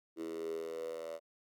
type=tone with high-pass filter sweep; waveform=10% pulse; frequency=81.7 Hz; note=E2; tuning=15 cents flat; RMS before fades=-41 dBFS; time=0.16-1.2 s; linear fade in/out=50 ms; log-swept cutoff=340 to 590 Hz; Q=9.1; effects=none